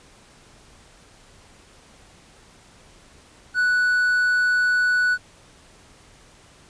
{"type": "tone", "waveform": "triangle", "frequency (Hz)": 1480, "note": "F#6", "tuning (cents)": 0, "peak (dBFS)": -15, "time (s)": [3.54, 5.18], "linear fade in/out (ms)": 50, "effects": ["pink hiss -51 dBFS RMS until 6.69 s", "resampled to 22050 Hz"]}